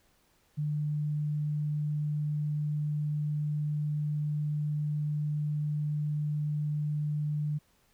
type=tone; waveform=sine; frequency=149.4 Hz; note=D3; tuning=30 cents sharp; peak=-28 dBFS; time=0.57-7.59 s; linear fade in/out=20 ms; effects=pink hiss -68 dBFS RMS until 7.93 s